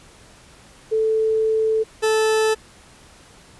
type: tone pair in turn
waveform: sine / 40% pulse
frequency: 440 / 437.2 Hz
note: A4 / A4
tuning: 0 / -11 cents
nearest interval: unison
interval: 11 cents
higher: first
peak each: -16 / -15 dBFS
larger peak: second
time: 0.91-1.84 / 2.02-2.55 s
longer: first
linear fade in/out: 20 ms
effects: pink hiss -48 dBFS RMS until 3.59 s + resampled to 24000 Hz